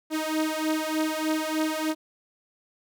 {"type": "beating tone pair", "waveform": "sawtooth", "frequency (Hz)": [311.1, 314.4], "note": ["D#4", "D#4"], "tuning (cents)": [0, 18], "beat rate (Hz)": 3.3, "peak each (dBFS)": -24, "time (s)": [0.1, 1.95], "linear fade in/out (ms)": 50, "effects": []}